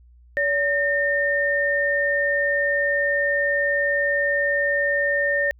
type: tone pair together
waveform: sine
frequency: 569.8 / 1820 Hz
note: C#5 / A#6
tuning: +48 / -42 cents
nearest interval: octave + minor sixth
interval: 2010 cents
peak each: -23 / -20 dBFS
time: 0.37-5.51 s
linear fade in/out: 0 ms
effects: added 60 Hz sine -48 dBFS peak until 5.59 s